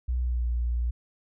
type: tone with pitch glide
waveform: sine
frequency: 61.74 to 59.53 Hz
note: B1 to A#1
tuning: 0 to +37 cents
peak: -24 dBFS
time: 0.08-0.91 s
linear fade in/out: 10 ms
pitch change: -63 cents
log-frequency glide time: 0.22-0.45 s
effects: none